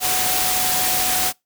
sine tone in noise, 740 Hz, F#5, in tune, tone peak -26 dBFS, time 0-1.33 s, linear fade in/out 50 ms, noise white, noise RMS -20 dBFS, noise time 0-1.33 s, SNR -9 dB, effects noise-tail reverb RT60 0.2 s tail -25 dB re dry

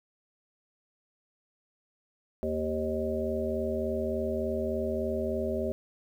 harmonic tone with a mistuned harmonic, 77.78 Hz, D#2, in tune, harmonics 1 / 3 / 5 / 7 / 8, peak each -37 / -34 / -33 / -35 / -34 dBFS, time 2.43-5.72 s, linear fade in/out 0 ms, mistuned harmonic 7, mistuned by -18 cents, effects 10-bit

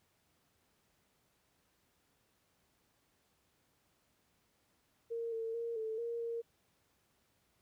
sine tone with pitch steps, 462.7 / 451.7 / 464.9 / 441 / 467.4 / 464.1 Hz, A#4 / A4 / A#4 / A4 / A#4 / A#4, -13 / +45 / -5 / +4 / +5 / -8 cents, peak -36 dBFS, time 5.1-6.42 s, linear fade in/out 20 ms, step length 220 ms, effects pink hiss -75 dBFS RMS until 7.61 s + high-pass 60 Hz 12 dB/octave

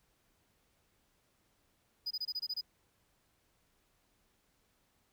triangle tone bursts, 4966 Hz, D#8, 4 cents flat, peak -33 dBFS, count 8, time 2.06-2.612 s, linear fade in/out 10 ms, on 48 ms, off 24 ms, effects pink hiss -74 dBFS RMS until 5.12 s

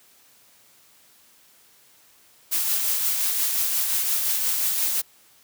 blue noise with tremolo, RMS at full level -22 dBFS, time 2.51-5.02 s, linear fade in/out 20 ms, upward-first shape triangle, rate 5.7 Hz, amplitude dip 35%, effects white hiss -56 dBFS RMS until 5.43 s + high-pass 80 Hz 12 dB/octave

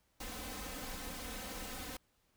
pink noise with comb filter, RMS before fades -44 dBFS, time 0.2-1.97 s, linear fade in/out 5 ms, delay 3.9 ms, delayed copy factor +0.9, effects pink hiss -75 dBFS RMS until 2.36 s

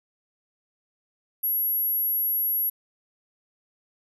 sine tone, 11590 Hz, F#9, 37 cents flat, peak -22 dBFS, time 1.43-2.7 s, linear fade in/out 10 ms, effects none

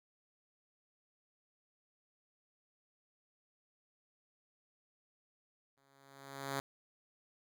5% pulse tone with exponential growth, 137.5 Hz, C#3, 14 cents flat, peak -23 dBFS, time 5.77-6.6 s, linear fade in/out 2 ms, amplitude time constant 180 ms, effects none

